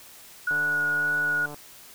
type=tone with vibrato; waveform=sine; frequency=1459 Hz; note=F#6; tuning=25 cents flat; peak=-22 dBFS; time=0.47-1.46 s; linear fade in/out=5 ms; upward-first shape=sine; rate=1.8 Hz; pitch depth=11 cents each way
type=click train; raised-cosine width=1 ms; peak=-26 dBFS; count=153; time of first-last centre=0.51-1.544 s; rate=147 Hz
effects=white hiss -48 dBFS RMS until 1.94 s